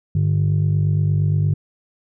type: tone pair together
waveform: sine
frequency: 101.5 / 150.11 Hz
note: G#2 / D3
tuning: -39 / +38 cents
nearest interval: perfect fifth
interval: 677 cents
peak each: -16 dBFS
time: 0.15-1.54 s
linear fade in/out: 5 ms
effects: tanh soft clip ceiling -11 dBFS